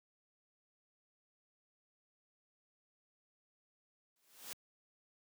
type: noise with exponential growth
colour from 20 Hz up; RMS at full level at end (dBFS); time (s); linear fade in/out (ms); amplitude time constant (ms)
white; -43; 4.16-4.53; 1; 80
effects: high-pass 150 Hz 12 dB/octave